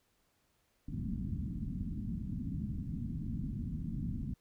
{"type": "low-pass noise", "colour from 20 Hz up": "white", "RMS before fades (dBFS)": -38, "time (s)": [0.88, 4.34], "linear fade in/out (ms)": 5, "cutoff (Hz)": 250, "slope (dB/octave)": 48, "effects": ["pink hiss -75 dBFS RMS until 4.4 s"]}